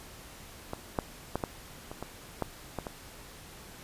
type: clicks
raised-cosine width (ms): 1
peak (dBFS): -20 / -13 / -15 / -16 / -25 / -22 / -15 / -19 / -22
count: 9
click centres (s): 0.734 / 0.988 / 1.356 / 1.438 / 1.915 / 2.026 / 2.423 / 2.787 / 2.868
effects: pink hiss -49 dBFS RMS until 3.83 s + resampled to 32000 Hz